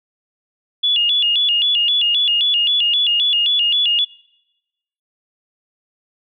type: tone with vibrato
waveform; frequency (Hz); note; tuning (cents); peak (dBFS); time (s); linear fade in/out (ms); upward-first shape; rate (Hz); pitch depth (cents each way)
sine; 3124; G7; -7; -13; 0.83-4.05; 10; square; 3.8; 160
effects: noise-tail reverb RT60 1.0 s tail -24 dB re dry